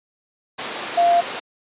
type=tone in noise; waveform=sine; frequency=692 Hz; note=F5; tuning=16 cents flat; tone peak=-12 dBFS; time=0.97-1.21 s; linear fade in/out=10 ms; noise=pink; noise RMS=-26 dBFS; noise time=0.58-1.4 s; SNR=+11 dB; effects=high-pass 400 Hz 12 dB/octave + resampled to 8000 Hz